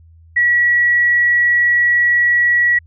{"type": "tone", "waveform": "sine", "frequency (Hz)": 1929, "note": "B6", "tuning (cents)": -41, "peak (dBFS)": -10, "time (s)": [0.36, 2.79], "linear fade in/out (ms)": 10, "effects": ["added 82 Hz sine -42 dBFS peak until 2.86 s"]}